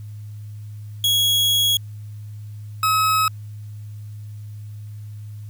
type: tone pair in turn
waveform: 40% pulse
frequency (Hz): 3326 / 1280.9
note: G#7 / D#6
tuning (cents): +2 / +50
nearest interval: octave + perfect fourth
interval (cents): 1652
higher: first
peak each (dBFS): -15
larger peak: neither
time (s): 1.04-1.77 / 2.83-3.28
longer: first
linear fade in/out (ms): 2
effects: added 105 Hz sine -32 dBFS peak until 5.49 s + white hiss -58 dBFS RMS until 5.49 s